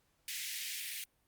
pink high-pass noise, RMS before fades -41 dBFS, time 0.28-1.04 s, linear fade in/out 2 ms, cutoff 1900 Hz, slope 48 dB/octave, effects pink hiss -75 dBFS RMS until 1.27 s + Opus 48 kbps

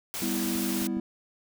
white noise, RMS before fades -34 dBFS, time 0.14-0.87 s, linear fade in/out 0 ms
triangle chord, E minor, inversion first, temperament just, 197.78 / 247.2 / 329.6 Hz, G3 / B3 / E4, +16 / +2 / 0 cents, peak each -30 dBFS, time 0.22-1 s, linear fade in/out 2 ms
clicks, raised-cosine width 3 ms, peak -31 dBFS, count 3, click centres 0.557 / 0.819 / 0.97 s
effects none

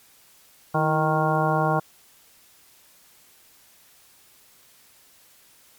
harmonic tone with a mistuned harmonic, 155.56 Hz, D#3, in tune, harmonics 1 / 2 / 3 / 4 / 5 / 6 / 7 / 9, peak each -24 / -30 / -29 / -27 / -25 / -30 / -27 / -30 dBFS, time 0.74-1.8 s, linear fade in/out 10 ms, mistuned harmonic 2, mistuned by +81 cents, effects white hiss -55 dBFS RMS until 5.78 s + MP3 96 kbps

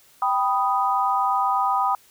sine chord, G augmented, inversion none, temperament equal, 784 / 987.8 / 1244.5 Hz, G5 / B5 / D#6, 0 / 0 / 0 cents, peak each -23 dBFS, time 0.22-1.95 s, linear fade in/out 2 ms, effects white hiss -55 dBFS RMS until 2.1 s

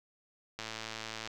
click train, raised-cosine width 0.2 ms, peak -22 dBFS, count 77, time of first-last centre 0.59-1.275 s, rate 111 Hz, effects none

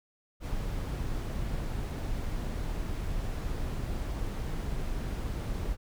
brown noise, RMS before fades -33 dBFS, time 0.4-5.77 s, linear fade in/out 50 ms, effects none

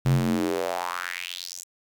square tone with high-pass filter sweep, 44.25 Hz, F1, 23 cents sharp, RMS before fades -27 dBFS, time 0.05-1.64 s, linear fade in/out 10 ms, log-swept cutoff 110 to 7400 Hz, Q 3.8, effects 9-bit

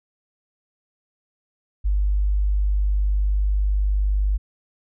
sine tone, 49.95 Hz, G1, 33 cents sharp, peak -17 dBFS, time 1.84-4.38 s, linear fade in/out 20 ms, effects none

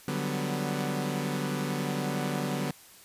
sawtooth chord, G major seventh, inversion second, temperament equal, 146.83 / 185 / 196 / 246.9 Hz, D3 / F#3 / G3 / B3, 0 / 0 / 0 / 0 cents, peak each -29 / -31 / -33 / -30 dBFS, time 0.08-2.71 s, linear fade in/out 2 ms, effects white hiss -53 dBFS RMS until 3.04 s + resampled to 32000 Hz

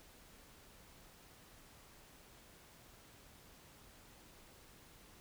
silence, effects pink hiss -61 dBFS RMS until 5.2 s

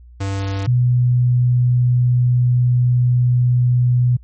square / sine tone pair in turn, 98 / 123.47 Hz, G2 / B2, 0 / 0 cents, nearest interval major third, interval 400 cents, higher second, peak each -20 / -11 dBFS, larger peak second, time 0.2-0.67 / 0.67-4.17 s, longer second, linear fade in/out 10 ms, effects added 60 Hz sine -39 dBFS peak until 4.23 s + MP3 32 kbps

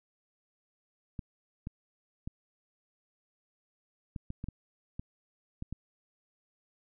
clicks, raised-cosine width 5 ms, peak -25 dBFS, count 10, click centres 1.192 / 1.671 / 2.275 / 4.162 / 4.304 / 4.441 / 4.486 / 4.995 / 5.624 / 5.726 s, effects none

